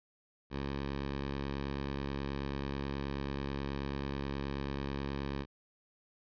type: tone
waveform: 10% pulse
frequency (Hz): 69.3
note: C#2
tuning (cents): 0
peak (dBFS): -27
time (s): 0.5-5.46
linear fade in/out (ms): 50
effects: resampled to 11025 Hz